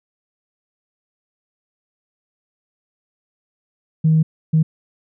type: tone bursts at uneven times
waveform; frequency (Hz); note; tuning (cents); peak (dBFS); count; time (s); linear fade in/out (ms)
sine; 158.3; D#3; +30; -10; 2; 4.04-4.23 / 4.53-4.63; 10
effects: tanh soft clip ceiling -6 dBFS